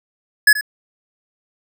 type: tone with echo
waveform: square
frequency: 1700 Hz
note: G#6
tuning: 40 cents sharp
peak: -7 dBFS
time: 0.47-0.53 s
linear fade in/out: 5 ms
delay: 81 ms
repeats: 1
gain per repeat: -14 dB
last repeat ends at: 0.611 s
effects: none